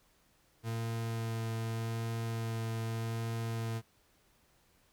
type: tone with vibrato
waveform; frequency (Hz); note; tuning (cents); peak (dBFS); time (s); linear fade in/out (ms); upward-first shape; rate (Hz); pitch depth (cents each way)
40% pulse; 113.7; A#2; -43; -33; 0.63-3.82; 50; sine; 0.83; 11
effects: pink hiss -69 dBFS RMS until 4.92 s